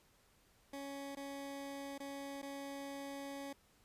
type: tone with dropouts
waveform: 20% pulse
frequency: 278.2 Hz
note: C#4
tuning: 6 cents sharp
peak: -39 dBFS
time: 0.73-3.53 s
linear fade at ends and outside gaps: 5 ms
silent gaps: 1.152-1.169 / 1.98-2.001 / 2.418-2.427 s
effects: pink hiss -70 dBFS RMS until 3.84 s + resampled to 32000 Hz